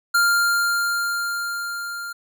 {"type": "tone with level ramp", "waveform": "square", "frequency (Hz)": 1398, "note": "F6", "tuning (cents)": 1, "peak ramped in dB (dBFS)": [-15, -30], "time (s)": [0.14, 2.13], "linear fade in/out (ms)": 10, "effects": []}